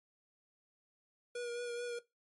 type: tone with vibrato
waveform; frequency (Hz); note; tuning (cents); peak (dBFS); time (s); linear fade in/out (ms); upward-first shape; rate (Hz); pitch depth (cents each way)
square; 480; B4; -49; -39; 1.35-1.99; 5; triangle; 4.6; 27
effects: noise-tail reverb RT60 0.2 s tail -18 dB re dry + MP3 48 kbps